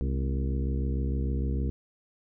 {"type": "harmonic tone with a mistuned harmonic", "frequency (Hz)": 66.6, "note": "C2", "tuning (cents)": 31, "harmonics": [1, 2, 3, 4, 5, 6, 7], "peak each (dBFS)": [-27, -33, -37, -39, -41, -43, -44], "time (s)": [0.01, 1.7], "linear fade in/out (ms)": 0, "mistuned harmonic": 3, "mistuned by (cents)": 90, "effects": []}